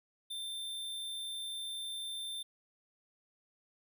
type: tone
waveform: square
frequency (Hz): 3574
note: A7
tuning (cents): +26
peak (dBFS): -39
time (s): 0.3-2.43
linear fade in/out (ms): 10
effects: none